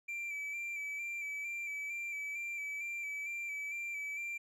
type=tone with vibrato; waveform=triangle; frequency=2331 Hz; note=D7; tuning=14 cents flat; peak=-36 dBFS; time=0.08-4.38 s; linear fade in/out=10 ms; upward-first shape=square; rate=2.2 Hz; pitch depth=25 cents each way; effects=none